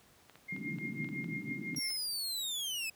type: clicks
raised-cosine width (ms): 0.3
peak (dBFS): -37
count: 9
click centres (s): 0.297 / 0.356 / 0.564 / 0.786 / 1.045 / 1.089 / 1.243 / 1.747 / 1.905
type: tone with tremolo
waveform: sine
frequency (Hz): 2125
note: C7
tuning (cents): +26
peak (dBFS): -36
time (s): 0.48-1.97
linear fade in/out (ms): 10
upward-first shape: triangle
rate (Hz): 6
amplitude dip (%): 95
type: band-pass noise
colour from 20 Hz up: pink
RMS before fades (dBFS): -41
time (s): 0.52-1.79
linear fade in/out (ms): 0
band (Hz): 140 to 320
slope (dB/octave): 48
type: linear sweep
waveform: sawtooth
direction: down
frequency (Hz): 5640 to 2529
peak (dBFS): -32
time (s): 1.76-2.9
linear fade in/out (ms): 5
effects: pink hiss -63 dBFS RMS until 2.95 s + high-pass 80 Hz 12 dB/octave